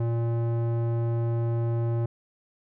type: tone with low-pass filter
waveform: square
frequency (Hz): 116.54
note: A#2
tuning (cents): 0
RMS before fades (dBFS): -26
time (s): 0-2.06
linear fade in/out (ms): 5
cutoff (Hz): 730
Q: 0.69
effects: none